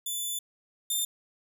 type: tone pair in turn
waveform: 10% pulse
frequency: 3500 / 3590 Hz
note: A7 / A7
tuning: -10 / +34 cents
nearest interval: unison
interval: 44 cents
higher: second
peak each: -23 / -19 dBFS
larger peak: second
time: 0.06-0.39 / 0.9-1.05 s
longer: first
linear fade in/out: 5 ms
effects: none